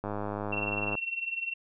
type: click train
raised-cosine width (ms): 1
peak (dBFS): -20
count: 95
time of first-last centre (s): 0.04-0.953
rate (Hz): 103
type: tone with tremolo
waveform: sine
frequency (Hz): 2717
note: F7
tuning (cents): -48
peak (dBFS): -27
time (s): 0.52-1.54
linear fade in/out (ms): 10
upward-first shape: triangle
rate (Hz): 20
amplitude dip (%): 85
effects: none